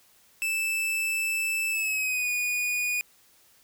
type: tone with pitch glide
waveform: 45% pulse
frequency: 2637 to 2460 Hz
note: E7 to D#7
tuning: 0 to -20 cents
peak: -25 dBFS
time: 0.42-3.01 s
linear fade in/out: 0 ms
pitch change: -120 cents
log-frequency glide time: 1.7-2.3 s
effects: white hiss -60 dBFS RMS until 3.63 s